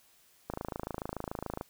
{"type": "click train", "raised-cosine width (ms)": 1, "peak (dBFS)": -21, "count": 31, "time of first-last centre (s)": [0.5, 1.611], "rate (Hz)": 27, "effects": ["white hiss -64 dBFS RMS until 1.69 s"]}